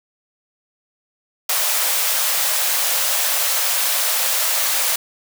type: high-pass noise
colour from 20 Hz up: white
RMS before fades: -19 dBFS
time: 1.49-4.96 s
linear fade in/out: 5 ms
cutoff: 490 Hz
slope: 96 dB/octave
effects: none